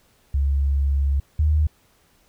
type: tone pair in turn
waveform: sine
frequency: 69.5 / 76.21 Hz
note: C#2 / D#2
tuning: +5 / -35 cents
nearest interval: major second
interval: 160 cents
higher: second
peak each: -17 / -15 dBFS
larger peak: second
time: 0.34-1.2 / 1.39-1.67 s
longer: first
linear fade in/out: 5 ms
effects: pink hiss -60 dBFS RMS until 2.28 s